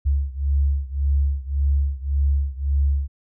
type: beating tone pair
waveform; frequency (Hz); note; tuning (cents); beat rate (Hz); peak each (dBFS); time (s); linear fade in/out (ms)
sine; 69.3 / 71.1; C#2 / C#2; 0 / +45; 1.8; -20 / -22; 0.05-3.08; 20
effects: none